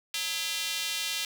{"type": "tone with high-pass filter", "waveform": "square", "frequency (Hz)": 183.7, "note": "F#3", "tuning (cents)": -12, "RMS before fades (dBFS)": -32, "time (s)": [0.14, 1.25], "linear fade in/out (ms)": 2, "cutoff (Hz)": 3100, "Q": 1.6, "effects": []}